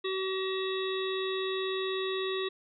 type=harmonic tone; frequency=379.8 Hz; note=F#4; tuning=45 cents sharp; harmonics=1 / 3 / 5 / 7 / 9 / 10; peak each=-31 / -40 / -41 / -44 / -42 / -39 dBFS; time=0.04-2.49 s; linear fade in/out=10 ms; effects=none